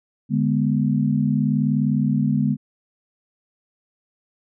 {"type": "chord", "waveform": "sine", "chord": "G# diminished", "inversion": "second", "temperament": "equal", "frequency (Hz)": [146.83, 207.7, 246.9], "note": ["D3", "G#3", "B3"], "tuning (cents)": [0, 0, 0], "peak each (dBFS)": [-21, -21, -22], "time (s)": [0.29, 2.57], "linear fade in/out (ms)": 50, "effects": []}